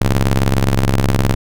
sawtooth ring-modulated tone, 67.3 Hz, C2, 49 cents sharp, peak -5 dBFS, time 0.01-1.35 s, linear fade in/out 5 ms, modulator 43.3 Hz, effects none

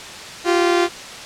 sawtooth tone pair together, 347.5 / 386 Hz, F4 / G4, -9 / -27 cents, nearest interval major second, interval 182 cents, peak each -11 / -17 dBFS, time 0.44-0.89 s, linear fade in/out 50 ms, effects white hiss -33 dBFS RMS until 1.25 s + low-pass 6000 Hz 12 dB/octave

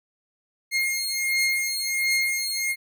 sawtooth beating tone pair, 2135 / 2136.4 Hz, C7 / C7, +34 / +36 cents, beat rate 1.4 Hz, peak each -22 / -22 dBFS, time 0.71-2.76 s, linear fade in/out 50 ms, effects none

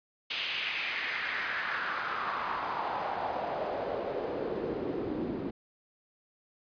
pink noise with band-pass filter sweep, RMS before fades -34 dBFS, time 0.3-5.51 s, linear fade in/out 10 ms, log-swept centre 3000 to 270 Hz, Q 3, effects resampled to 11025 Hz

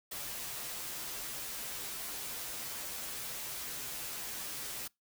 white noise with comb filter, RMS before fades -41 dBFS, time 0.11-4.88 s, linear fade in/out 10 ms, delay 11 ms, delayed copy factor -0.7, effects noise-tail reverb RT60 0.2 s tail -25 dB re dry

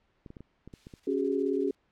clicks, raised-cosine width 3 ms, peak -32 dBFS, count 8, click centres 0.262 / 0.304 / 0.368 / 0.406 / 0.676 / 0.738 / 0.869 / 0.938 s
violet noise, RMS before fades -45 dBFS, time 0.73-0.96 s, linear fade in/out 0 ms
violet noise with tremolo, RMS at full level -44 dBFS, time 0.96-1.75 s, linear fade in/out 5 ms, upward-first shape square, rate 14 Hz, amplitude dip 65%
sine chord, C# suspended fourth, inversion none, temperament equal with one note detuned, 277.2 / 377.6 / 415.3 Hz, C#4 / F#4 / G#4, 0 / +35 / 0 cents, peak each -30 dBFS, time 1.07-1.71 s, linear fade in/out 5 ms
effects pink hiss -71 dBFS RMS until 1.91 s + low-pass 3000 Hz 12 dB/octave

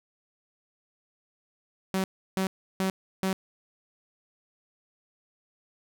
sawtooth tone bursts, 190 Hz, F#3, 46 cents sharp, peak -21 dBFS, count 4, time 1.94-3.33 s, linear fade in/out 0 ms, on 100 ms, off 330 ms, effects none

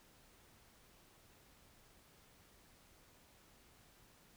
silence, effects pink hiss -66 dBFS RMS until 4.36 s

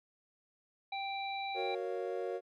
harmonic tone, 785 Hz, G5, 2 cents sharp, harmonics 1 / 3 / 5, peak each -37 / -42 / -44 dBFS, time 0.92-1.75 s, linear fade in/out 5 ms
triangle chord, Gb major seventh, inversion none, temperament equal, 370 / 466.2 / 554.4 / 698.5 Hz, Gb4 / Bb4 / Db5 / F5, 0 / 0 / 0 / 0 cents, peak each -37 / -37 / -39 / -42 dBFS, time 1.54-2.41 s, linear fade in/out 50 ms
effects MP3 96 kbps

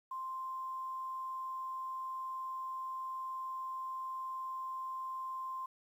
sine tone with quantisation, 1046.5 Hz, C6, in tune, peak -38 dBFS, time 0.11-5.66 s, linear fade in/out 5 ms, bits 11, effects none

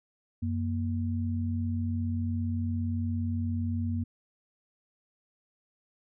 sine tone pair together, 92.5 / 235.2 Hz, F#2 / A#3, 0 / +16 cents, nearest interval octave + major third, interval 1616 cents, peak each -29 / -32 dBFS, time 0.42-4.04 s, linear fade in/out 10 ms, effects none

